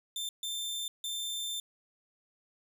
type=tone bursts at uneven times; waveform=sawtooth; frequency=3571 Hz; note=A7; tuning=25 cents sharp; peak=-31 dBFS; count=3; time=0.16-0.29 / 0.43-0.88 / 1.04-1.6 s; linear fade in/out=2 ms; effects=none